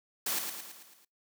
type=noise with echo; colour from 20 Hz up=white; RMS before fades=-32 dBFS; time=0.26-0.39 s; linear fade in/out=5 ms; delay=110 ms; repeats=6; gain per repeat=-5 dB; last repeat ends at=1.05 s; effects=noise-tail reverb RT60 0.2 s tail -24 dB re dry + high-pass 200 Hz 12 dB/octave